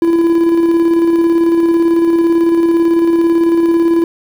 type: tone with tremolo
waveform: triangle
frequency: 335.2 Hz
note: E4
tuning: 29 cents sharp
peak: -5 dBFS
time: 0.02-4.04 s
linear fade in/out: 2 ms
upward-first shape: square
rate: 18 Hz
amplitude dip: 30%
effects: 7-bit